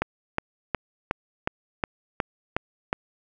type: click train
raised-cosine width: 0.5 ms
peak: -8 dBFS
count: 9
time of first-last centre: 0.02-2.929 s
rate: 2.75 Hz
effects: none